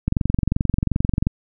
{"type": "click train", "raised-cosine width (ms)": 5, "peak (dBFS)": -6, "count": 28, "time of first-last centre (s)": [0.08, 1.269], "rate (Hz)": 22.7, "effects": []}